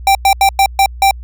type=tone bursts at uneven times; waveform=square; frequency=784 Hz; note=G5; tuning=in tune; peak=-7 dBFS; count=6; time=0.07-0.15 / 0.25-0.33 / 0.41-0.49 / 0.59-0.66 / 0.79-0.86 / 1.02-1.11 s; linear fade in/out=2 ms; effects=added 60 Hz sine -26 dBFS peak until 1.23 s